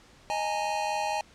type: chord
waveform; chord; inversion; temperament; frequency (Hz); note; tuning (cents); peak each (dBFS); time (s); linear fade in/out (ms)
square; D# suspended fourth; none; equal with one note detuned; 622.3 / 830.6 / 914.7; D#5 / G#5 / A#5; 0 / 0 / -33; -35 / -30 / -35; 0.3-1.21; 0
effects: pink hiss -56 dBFS RMS until 1.34 s + low-pass 7000 Hz 12 dB/octave